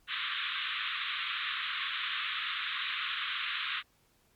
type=band-pass noise; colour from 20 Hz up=white; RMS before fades=-35 dBFS; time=0.07-3.83 s; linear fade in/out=50 ms; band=1100 to 3800 Hz; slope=96 dB/octave; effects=pink hiss -69 dBFS RMS until 4.35 s + MP3 96 kbps